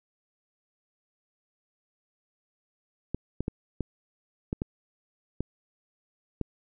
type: clicks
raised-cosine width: 3 ms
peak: -16 dBFS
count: 8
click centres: 3.146 / 3.406 / 3.481 / 3.807 / 4.529 / 4.619 / 5.406 / 6.413 s
effects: none